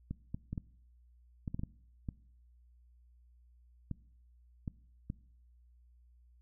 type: clicks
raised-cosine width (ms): 5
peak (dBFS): -25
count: 12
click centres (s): 0.11 / 0.345 / 0.53 / 0.578 / 1.478 / 1.545 / 1.594 / 1.635 / 2.088 / 3.913 / 4.678 / 5.101
effects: noise-tail reverb RT60 0.7 s tail -22 dB re dry + added 60 Hz sine -60 dBFS peak until 6.41 s